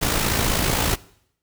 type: noise with amplitude modulation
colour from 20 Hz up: pink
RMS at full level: -19 dBFS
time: 0.01-0.96 s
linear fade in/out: 20 ms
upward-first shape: sine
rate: 55.5 Hz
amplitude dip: 50%
effects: noise-tail reverb RT60 0.7 s tail -21 dB re dry